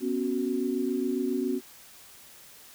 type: chord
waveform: sine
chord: B suspended second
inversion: none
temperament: equal with one note detuned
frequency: 246.9 / 274.2 / 370 Hz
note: B3 / C#4 / F#4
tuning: 0 / -19 / 0 cents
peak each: -30 dBFS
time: 0-1.61 s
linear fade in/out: 50 ms
effects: white hiss -51 dBFS RMS until 2.74 s